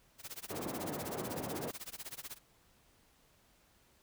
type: noise with tremolo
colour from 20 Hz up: white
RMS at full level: -43 dBFS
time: 0.18-2.39 s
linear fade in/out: 50 ms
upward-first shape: sine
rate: 16 Hz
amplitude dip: 100%
type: band-pass noise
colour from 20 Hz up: white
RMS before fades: -41 dBFS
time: 0.5-1.71 s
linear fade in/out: 5 ms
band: 130 to 560 Hz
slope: 12 dB/octave
effects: pink hiss -68 dBFS RMS until 4.02 s